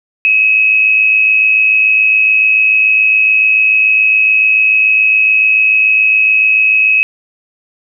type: tone with amplitude modulation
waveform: sine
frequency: 2561 Hz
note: D#7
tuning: 49 cents sharp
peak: -4 dBFS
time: 0.25-7.03 s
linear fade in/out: 0 ms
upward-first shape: sine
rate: 107 Hz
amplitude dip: 55%
effects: none